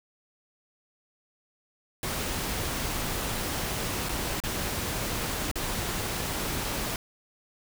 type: noise with dropouts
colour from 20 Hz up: pink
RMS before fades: -31 dBFS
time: 2.03-6.96 s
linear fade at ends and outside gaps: 1 ms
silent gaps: 4.088-4.092 / 4.402-4.437 / 5.514-5.556 s
effects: none